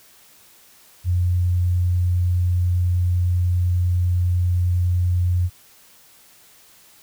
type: tone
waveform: sine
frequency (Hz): 89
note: F2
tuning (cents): +33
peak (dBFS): -16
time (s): 1.04-5.5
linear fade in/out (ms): 50
effects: white hiss -51 dBFS RMS until 7.02 s